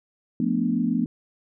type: chord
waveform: sine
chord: B half-diminished seventh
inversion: second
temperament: equal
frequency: 174.61 / 220 / 246.9 / 293.7 Hz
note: F3 / A3 / B3 / D4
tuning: 0 / 0 / 0 / 0 cents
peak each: -28 / -25 / -24 / -29 dBFS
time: 0.4-1.06 s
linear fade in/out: 2 ms
effects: none